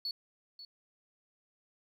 sine tone with echo, 4420 Hz, C#8, 6 cents flat, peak -32 dBFS, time 0.05-0.11 s, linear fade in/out 2 ms, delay 540 ms, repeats 1, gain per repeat -14 dB, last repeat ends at 0.65 s, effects tanh soft clip ceiling -31 dBFS + 12-bit

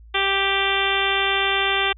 harmonic tone, 392 Hz, G4, in tune, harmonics 1 / 2 / 3 / 4 / 5 / 6 / 7 / 8 / 9, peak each -27 / -27 / -27 / -27 / -27 / -27 / -27 / -27 / -27 dBFS, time 0.14-1.93 s, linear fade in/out 10 ms, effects added 56 Hz sine -42 dBFS peak until 1.97 s

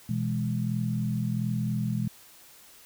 sine chord, E major, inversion second, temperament equal, 123.47 / 164.81 / 207.7 Hz, B2 / E3 / G#3, 0 / 0 / 0 cents, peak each -29 / -32 / -30 dBFS, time 0.09-2.08 s, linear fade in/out 5 ms, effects white hiss -53 dBFS RMS until 2.85 s

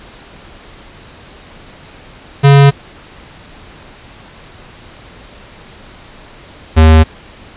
square tone pair in turn, 140.2 / 79.35 Hz, C#3 / D#2, +20 / +35 cents, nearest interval minor seventh, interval 985 cents, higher first, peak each -3 dBFS, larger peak neither, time 2.43-2.71 / 6.76-7.04 s, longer neither, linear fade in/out 20 ms, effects pink hiss -37 dBFS RMS until 7.56 s + resampled to 8000 Hz

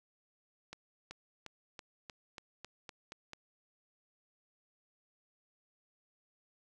accelerating click train, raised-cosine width 0.2 ms, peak -28 dBFS, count 10, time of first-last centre 0.73-3.333 s, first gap 380 ms, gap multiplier 0.93, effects none

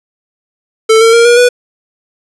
square tone with pitch steps, 443 / 454.4 / 466.1 / 478.1 / 490.4 Hz, A4 / A#4 / A#4 / A#4 / B4, +12 / -44 / 0 / +44 / -12 cents, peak -4 dBFS, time 0.89-1.49 s, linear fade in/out 10 ms, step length 120 ms, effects resampled to 24000 Hz + 7-bit

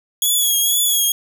5% pulse tone with vibrato, 3350 Hz, G#7, 14 cents sharp, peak -7 dBFS, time 0.22-1.12 s, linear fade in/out 2 ms, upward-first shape triangle, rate 2.1 Hz, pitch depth 58 cents each way, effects none

